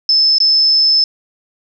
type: tone with dropouts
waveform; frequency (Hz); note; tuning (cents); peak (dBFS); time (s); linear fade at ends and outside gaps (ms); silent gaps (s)
sine; 5250; E8; -8; -8; 0.09-1.04; 2; 0.384-0.402
effects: none